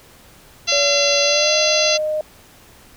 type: harmonic tone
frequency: 682 Hz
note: F5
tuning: 41 cents flat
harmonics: 1 / 2 / 3 / 4 / 5 / 6 / 7 / 8 / 9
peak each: -32 / -30 / -29 / -21 / -25 / -22 / -22 / -31 / -22 dBFS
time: 0.67-1.98 s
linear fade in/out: 20 ms
type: tone with pitch glide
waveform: sine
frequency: 570 to 614.4 Hz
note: C#5 to D#5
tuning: +48 to -22 cents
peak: -18 dBFS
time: 0.72-2.21 s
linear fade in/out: 2 ms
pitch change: +130 cents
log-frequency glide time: 1.22-1.54 s
effects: pink hiss -47 dBFS RMS until 2.96 s